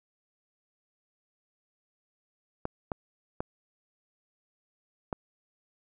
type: clicks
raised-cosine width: 1 ms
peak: -17 dBFS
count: 4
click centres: 2.654 / 2.918 / 3.405 / 5.128 s
effects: none